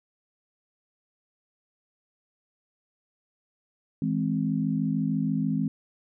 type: chord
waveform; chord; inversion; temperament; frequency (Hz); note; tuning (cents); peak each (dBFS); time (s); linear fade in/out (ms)
sine; E augmented; none; equal with one note detuned; 161.42 / 207.7 / 261.6; E3 / G#3 / B#3; -36 / 0 / 0; -28; 4.02-5.68; 2
effects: none